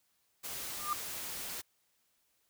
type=noise; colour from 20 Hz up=white; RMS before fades=-41 dBFS; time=0.43-1.62 s; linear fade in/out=20 ms
type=tone with exponential growth; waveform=sine; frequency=1200 Hz; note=D6; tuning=37 cents sharp; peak=-27 dBFS; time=0.73-0.93 s; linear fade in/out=2 ms; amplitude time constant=43 ms
effects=white hiss -75 dBFS RMS until 2.49 s